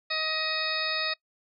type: harmonic tone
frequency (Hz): 629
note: D#5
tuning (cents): +19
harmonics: 1 / 2 / 3 / 4 / 6 / 7 / 8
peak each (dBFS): -37 / -36 / -34 / -34 / -33 / -34 / -36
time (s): 0.1-1.14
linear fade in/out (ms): 10
effects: noise-tail reverb RT60 0.1 s tail -22 dB re dry